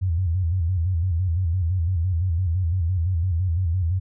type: tone with vibrato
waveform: sine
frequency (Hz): 87.7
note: F2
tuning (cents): +8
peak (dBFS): -19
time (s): 0.01-4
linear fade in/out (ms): 20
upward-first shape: square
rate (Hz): 5.9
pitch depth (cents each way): 110
effects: none